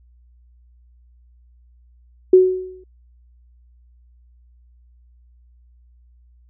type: tone with exponential decay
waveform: sine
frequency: 371 Hz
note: F#4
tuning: 5 cents sharp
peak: -4 dBFS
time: 2.33-2.84 s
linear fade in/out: 5 ms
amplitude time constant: 110 ms
effects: added 60 Hz sine -49 dBFS peak until 6.49 s